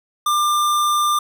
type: tone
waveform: square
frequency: 1194 Hz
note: D6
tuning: 28 cents sharp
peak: -16 dBFS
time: 0.26-1.19 s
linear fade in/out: 5 ms
effects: none